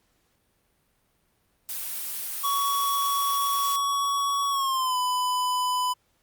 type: noise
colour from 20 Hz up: blue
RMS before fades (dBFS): -32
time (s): 1.69-3.76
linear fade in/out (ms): 0
type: tone with pitch glide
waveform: square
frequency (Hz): 1123 to 1000.5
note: C#6 to B5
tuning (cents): +22 to +22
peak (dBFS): -24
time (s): 2.43-5.94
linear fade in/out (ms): 20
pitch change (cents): -200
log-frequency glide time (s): 4.5-4.97
effects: pink hiss -69 dBFS RMS until 6.22 s + Opus 48 kbps